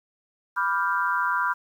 sine chord, G dominant seventh, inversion first, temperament equal, 987.8 / 1174.7 / 1396.9 / 1568 Hz, B5 / D6 / F6 / G6, 0 / 0 / 0 / 0 cents, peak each -26 / -29 / -26 / -29 dBFS, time 0.56-1.54 s, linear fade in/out 20 ms, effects 9-bit

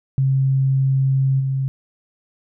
sine tone with level steps, 134.3 Hz, C3, 46 cents sharp, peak -14 / -18 dBFS, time 0.18-1.68 s, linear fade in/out 0 ms, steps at 1.39 s, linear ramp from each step 20 ms, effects none

